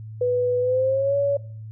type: tone with pitch glide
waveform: sine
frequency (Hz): 493.9 to 564.1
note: B4 to C#5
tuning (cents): 0 to +30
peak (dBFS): -18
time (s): 0.21-1.37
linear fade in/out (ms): 5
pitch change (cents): +230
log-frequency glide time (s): 0.6-1.16
effects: noise-tail reverb RT60 0.5 s tail -21 dB re dry + added 109 Hz sine -34 dBFS peak until 1.71 s